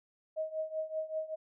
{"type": "tone with tremolo", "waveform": "sine", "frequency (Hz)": 630, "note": "D#5", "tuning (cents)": 21, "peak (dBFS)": -30, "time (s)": [0.36, 1.36], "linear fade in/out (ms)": 20, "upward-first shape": "triangle", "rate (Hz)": 5.2, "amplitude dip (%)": 90, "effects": []}